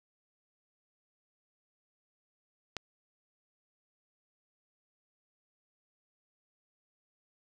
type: click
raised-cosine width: 0.2 ms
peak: -18 dBFS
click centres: 2.767 s
effects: none